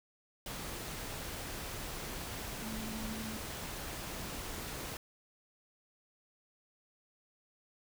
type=tone in noise; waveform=sine; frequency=220 Hz; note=A3; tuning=in tune; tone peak=-41 dBFS; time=2.62-3.37 s; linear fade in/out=2 ms; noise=pink; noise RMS=-42 dBFS; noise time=0.46-4.97 s; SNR=-2 dB; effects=none